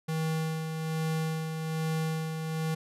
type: tone with tremolo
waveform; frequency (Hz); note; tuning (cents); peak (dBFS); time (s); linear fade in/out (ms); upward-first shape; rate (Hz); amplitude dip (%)
square; 159.4; D#3; +42; -28; 0.08-2.75; 10; sine; 1.2; 45
effects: resampled to 32000 Hz